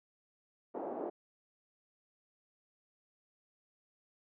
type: band-pass noise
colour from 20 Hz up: white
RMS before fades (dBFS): -40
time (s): 0.74-1.1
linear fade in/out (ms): 10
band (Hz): 280 to 690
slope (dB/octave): 24
effects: none